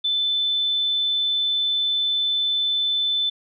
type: tone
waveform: sine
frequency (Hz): 3520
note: A7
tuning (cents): 0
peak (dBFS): -19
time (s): 0.04-3.3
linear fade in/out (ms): 10
effects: none